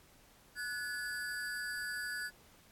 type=ring-modulated tone; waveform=square; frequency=1588 Hz; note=G6; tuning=22 cents sharp; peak=-35 dBFS; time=0.55-2.31 s; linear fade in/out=50 ms; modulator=116 Hz; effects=pink hiss -63 dBFS RMS until 2.71 s + AAC 64 kbps